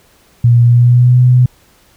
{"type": "tone with pitch glide", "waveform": "sine", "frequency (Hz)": [119.2, 125.2], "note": ["A#2", "B2"], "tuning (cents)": [39, 24], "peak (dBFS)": -4, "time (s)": [0.44, 1.46], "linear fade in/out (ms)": 5, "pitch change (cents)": 85, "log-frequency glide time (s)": [0.64, 1.2], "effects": ["pink hiss -49 dBFS RMS until 1.96 s"]}